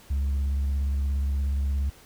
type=tone with vibrato; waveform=sine; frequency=69.3 Hz; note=C#2; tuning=in tune; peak=-20 dBFS; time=0.1-1.9 s; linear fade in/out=10 ms; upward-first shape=sine; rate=17 Hz; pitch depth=41 cents each way; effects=tanh soft clip ceiling -22 dBFS + pink hiss -52 dBFS RMS until 2.05 s